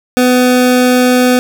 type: tone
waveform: 25% pulse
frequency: 250.4 Hz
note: B3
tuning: 24 cents sharp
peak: -3 dBFS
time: 0.17-1.39 s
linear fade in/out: 0 ms
effects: none